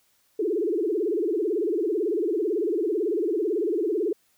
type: tone with vibrato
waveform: sine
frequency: 378.7 Hz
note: F#4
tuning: 40 cents sharp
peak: -22 dBFS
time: 0.39-4.13 s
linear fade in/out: 5 ms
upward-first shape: sine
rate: 18 Hz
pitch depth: 290 cents each way
effects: white hiss -66 dBFS RMS until 4.37 s